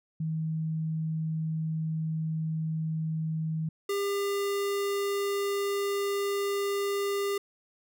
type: tone pair in turn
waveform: sine / square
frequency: 159.1 / 400.9 Hz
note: D#3 / G4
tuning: +39 / +39 cents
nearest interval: octave + major third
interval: 1600 cents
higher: second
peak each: -28 dBFS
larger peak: neither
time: 0.2-3.69 / 3.89-7.38 s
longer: neither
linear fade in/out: 5 ms
effects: none